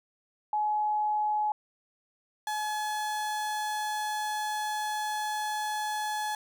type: tone pair in turn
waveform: sine / 35% pulse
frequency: 846 / 850.2 Hz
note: G#5 / G#5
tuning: +32 / +40 cents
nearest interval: unison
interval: 8 cents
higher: second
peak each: -25 / -28 dBFS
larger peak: first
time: 0.53-1.52 / 2.47-6.35 s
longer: second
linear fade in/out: 2 ms
effects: none